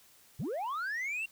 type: linear sweep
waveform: sine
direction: up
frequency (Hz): 91.2 to 2774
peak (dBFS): -30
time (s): 0.39-1.26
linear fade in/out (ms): 10
effects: tanh soft clip ceiling -32 dBFS + white hiss -61 dBFS RMS until 1.31 s